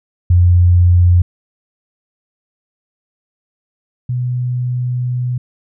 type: tone pair in turn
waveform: sine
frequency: 88.4 / 124.38 Hz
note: F2 / B2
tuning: +22 / +13 cents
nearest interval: tritone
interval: 591 cents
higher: second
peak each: -6 / -15 dBFS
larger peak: first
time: 0.3-1.22 / 4.09-5.38 s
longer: second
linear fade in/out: 5 ms
effects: none